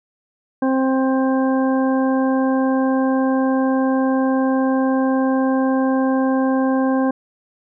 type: harmonic tone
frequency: 263.6 Hz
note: C4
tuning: 13 cents sharp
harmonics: 1 / 2 / 3 / 4 / 6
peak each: -16 / -22 / -26 / -28 / -32 dBFS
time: 0.62-7.11 s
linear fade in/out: 5 ms
effects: none